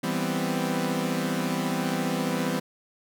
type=chord; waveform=sawtooth; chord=C major seventh; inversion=first; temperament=equal; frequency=164.81 / 196 / 246.9 / 261.6 Hz; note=E3 / G3 / B3 / C4; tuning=0 / 0 / 0 / 0 cents; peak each=-27 dBFS; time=0.03-2.6 s; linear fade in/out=10 ms; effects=none